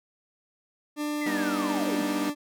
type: tone with pitch glide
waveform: 40% pulse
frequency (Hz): 297.3 to 293.5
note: D4 to D4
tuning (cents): +21 to -1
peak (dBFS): -27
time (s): 0.96-2.35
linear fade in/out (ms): 50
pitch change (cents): -22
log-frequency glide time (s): 1.27-1.61
type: linear sweep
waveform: sine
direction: down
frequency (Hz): 2100 to 164.81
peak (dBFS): -33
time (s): 1.21-2.03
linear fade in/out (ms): 10
type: chord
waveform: sawtooth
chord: G augmented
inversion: none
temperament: equal with one note detuned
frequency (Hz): 196 / 241.3 / 311.1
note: G3 / B3 / D#4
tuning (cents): 0 / -40 / 0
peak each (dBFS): -30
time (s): 1.26-2.3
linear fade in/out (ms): 5
effects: none